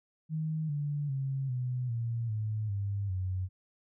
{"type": "tone with pitch steps", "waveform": "sine", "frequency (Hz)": [157.1, 145.74, 135.19, 125.41, 116.34, 107.92, 100.12, 92.87], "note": ["D#3", "D3", "C#3", "B2", "A#2", "A2", "G2", "F#2"], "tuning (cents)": [17, -13, -43, 27, -3, -33, 37, 7], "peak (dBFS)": -30, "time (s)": [0.29, 3.49], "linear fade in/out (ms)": 50, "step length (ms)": 400, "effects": []}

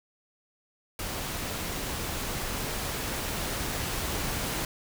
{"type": "noise with level ramp", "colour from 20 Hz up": "pink", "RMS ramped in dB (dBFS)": [-34, -31], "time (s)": [0.99, 4.65], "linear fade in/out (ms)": 2, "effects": []}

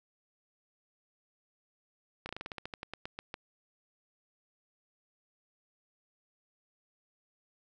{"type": "slowing click train", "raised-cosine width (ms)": 0.3, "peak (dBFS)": -23, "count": 15, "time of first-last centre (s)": [2.26, 3.341], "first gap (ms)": 31, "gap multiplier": 1.13, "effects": []}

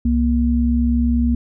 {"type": "tone pair together", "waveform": "sine", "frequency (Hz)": [66.62, 237.4], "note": ["C2", "A#3"], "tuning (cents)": [32, 32], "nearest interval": "octave + minor seventh", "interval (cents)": 2200, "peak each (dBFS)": [-17, -16], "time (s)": [0.05, 1.35], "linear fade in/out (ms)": 5, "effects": []}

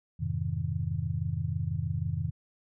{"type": "chord", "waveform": "sine", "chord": "F minor seventh", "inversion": "none", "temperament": "just", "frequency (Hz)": [87.31, 104.77, 130.96, 157.15], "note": ["F2", "Ab2", "C3", "Eb3"], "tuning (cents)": [0, 16, 2, 18], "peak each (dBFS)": -34, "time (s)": [0.19, 2.31], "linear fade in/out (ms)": 20, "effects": []}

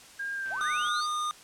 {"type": "tone with pitch glide", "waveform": "sine", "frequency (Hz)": [1613, 1437], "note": ["G6", "F6"], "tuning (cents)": [49, 49], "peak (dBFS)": -31, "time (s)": [0.19, 1.01], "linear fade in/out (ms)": 10, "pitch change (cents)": -200, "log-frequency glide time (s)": [0.34, 0.87]}
{"type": "click train", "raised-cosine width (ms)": 0.3, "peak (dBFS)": -34, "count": 56, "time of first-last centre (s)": [0.46, 0.886], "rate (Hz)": 129}
{"type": "linear sweep", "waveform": "sine", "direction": "up", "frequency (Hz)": [554.4, 4831], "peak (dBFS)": -35, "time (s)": [0.5, 1.07], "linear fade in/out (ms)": 20}
{"type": "tone", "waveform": "square", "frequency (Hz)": 1219, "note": "D#6", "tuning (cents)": -36, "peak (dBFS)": -29, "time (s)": [0.61, 1.31], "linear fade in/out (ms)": 0}
{"effects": ["white hiss -51 dBFS RMS until 1.43 s", "low-pass 9000 Hz 12 dB/octave"]}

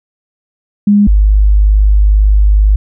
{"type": "tone pair in turn", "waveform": "sine", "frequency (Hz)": [204.8, 51.1], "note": ["G#3", "G#1"], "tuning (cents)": [-24, -27], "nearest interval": "2 octaves", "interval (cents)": 2403, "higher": "first", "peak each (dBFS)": -4, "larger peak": "neither", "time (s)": [[0.87, 1.07], [1.07, 2.76]], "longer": "second", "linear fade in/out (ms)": 5, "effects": []}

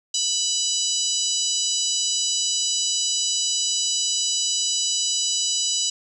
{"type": "harmonic tone", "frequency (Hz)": 987.8, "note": "B5", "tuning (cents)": 0, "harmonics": [3, 4, 5, 6, 7, 8], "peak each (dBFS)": [-28, -28, -28, -28, -28, -28], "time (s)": [0.14, 5.9], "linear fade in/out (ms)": 5, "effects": ["9-bit"]}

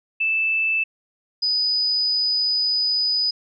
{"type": "tone pair in turn", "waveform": "sine", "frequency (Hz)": [2637, 4978], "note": ["E7", "D#8"], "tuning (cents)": [0, 0], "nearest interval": "major seventh", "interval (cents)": 1100, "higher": "second", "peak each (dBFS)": -18, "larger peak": "neither", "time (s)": [[0.2, 0.84], [1.42, 3.31]], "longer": "second", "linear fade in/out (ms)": 10, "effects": []}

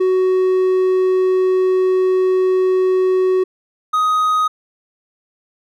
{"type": "tone pair in turn", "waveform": "triangle", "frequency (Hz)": [372.4, 1252.6], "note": ["F#4", "D#6"], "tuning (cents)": [11, 11], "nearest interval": "octave + major sixth", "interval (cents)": 2100, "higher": "second", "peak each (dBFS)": [-10, -11], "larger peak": "first", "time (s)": [[0, 3.44], [3.93, 4.48]], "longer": "first", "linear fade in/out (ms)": 10, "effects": []}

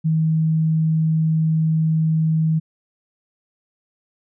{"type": "tone", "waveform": "sine", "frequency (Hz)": 159.2, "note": "D#3", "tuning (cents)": 40, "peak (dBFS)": -15, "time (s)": [0.04, 2.6], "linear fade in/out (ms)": 20, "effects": []}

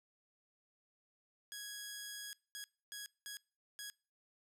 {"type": "tone bursts at uneven times", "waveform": "10% pulse", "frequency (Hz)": 1661.2, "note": "G#6", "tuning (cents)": 0, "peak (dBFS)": -36, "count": 5, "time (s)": [[1.52, 2.33], [2.55, 2.64], [2.92, 3.06], [3.26, 3.37], [3.79, 3.9]], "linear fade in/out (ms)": 0, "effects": ["noise-tail reverb RT60 0.4 s tail -25 dB re dry"]}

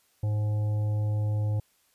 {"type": "harmonic tone", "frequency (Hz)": 105.5, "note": "G#2", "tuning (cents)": 28, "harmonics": [1, 3, 5, 7, 8], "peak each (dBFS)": [-24, -45, -42, -52, -51], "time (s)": [0.23, 1.6], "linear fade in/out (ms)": 5, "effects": ["white hiss -67 dBFS RMS until 1.94 s", "resampled to 32000 Hz"]}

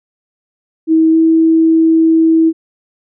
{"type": "tone with pitch glide", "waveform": "sine", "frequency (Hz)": [321, 324.2], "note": ["E4", "E4"], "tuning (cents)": [-46, -29], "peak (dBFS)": -6, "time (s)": [0.87, 2.53], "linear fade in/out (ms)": 50, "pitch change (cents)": 17, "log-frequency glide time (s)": [1.11, 1.16], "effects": []}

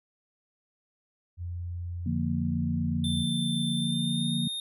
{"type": "tone", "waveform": "sine", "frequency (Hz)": 87.31, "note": "F2", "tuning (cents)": 0, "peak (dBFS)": -32, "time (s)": [1.37, 3.26], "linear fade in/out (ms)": 50}
{"type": "chord", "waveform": "sine", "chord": "Bb major", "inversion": "first", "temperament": "equal", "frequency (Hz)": [146.83, 174.61, 233.1], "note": ["D3", "F3", "Bb3"], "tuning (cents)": [0, 0, 0], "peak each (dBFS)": [-32, -31, -30], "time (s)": [2.06, 4.48], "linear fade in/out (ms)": 5}
{"type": "tone with pitch glide", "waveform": "square", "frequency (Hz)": [3558, 3681], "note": ["A7", "A#7"], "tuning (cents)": [19, -23], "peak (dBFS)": -32, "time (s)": [3.04, 4.6], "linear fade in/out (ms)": 2, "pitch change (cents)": 58, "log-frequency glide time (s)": [3.74, 4.38]}
{"effects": []}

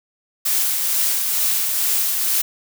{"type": "noise with tremolo", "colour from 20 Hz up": "blue", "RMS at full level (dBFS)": -18, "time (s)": [0.45, 2.42], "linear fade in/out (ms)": 10, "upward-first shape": "triangle", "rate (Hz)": 2.2, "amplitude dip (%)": 35, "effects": []}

